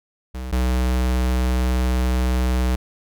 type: tone pair in turn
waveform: square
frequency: 63.6 / 62.76 Hz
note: C2 / B1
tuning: -48 / +28 cents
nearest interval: unison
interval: 24 cents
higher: first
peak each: -28 / -18 dBFS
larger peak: second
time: 0.34-0.52 / 0.52-2.76 s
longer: second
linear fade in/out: 10 ms
effects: none